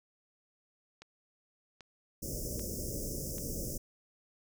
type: click train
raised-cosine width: 0.2 ms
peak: -32 dBFS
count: 4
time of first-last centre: 1.02-3.382 s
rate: 1.27 Hz
type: band-stop noise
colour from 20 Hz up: pink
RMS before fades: -38 dBFS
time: 2.22-3.78 s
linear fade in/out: 10 ms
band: 610 to 5200 Hz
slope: 96 dB/octave
effects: none